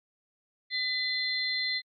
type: tone cluster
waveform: sine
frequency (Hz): 2013 / 3535 / 4122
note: B6 / A7 / C8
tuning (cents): +33 / +7 / -27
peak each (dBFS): -31 / -37 / -31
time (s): 0.7-1.82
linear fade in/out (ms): 50
effects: AAC 64 kbps